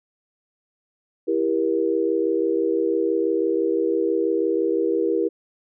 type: chord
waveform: sine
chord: E diminished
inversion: none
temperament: just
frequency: 329.6 / 395.6 / 474.7 Hz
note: E4 / G4 / Bb4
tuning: 0 / +16 / +31 cents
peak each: -23 dBFS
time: 1.27-5.29 s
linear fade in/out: 20 ms
effects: none